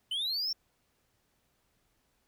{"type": "linear sweep", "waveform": "triangle", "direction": "up", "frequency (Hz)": [2960, 5520], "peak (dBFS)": -29, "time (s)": [0.11, 0.53], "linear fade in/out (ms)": 5, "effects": ["pink hiss -74 dBFS RMS until 2.27 s"]}